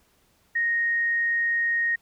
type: tone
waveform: sine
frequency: 1864.7 Hz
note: A#6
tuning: in tune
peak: -21 dBFS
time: 0.55-1.96 s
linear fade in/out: 10 ms
effects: pink hiss -64 dBFS RMS until 2.01 s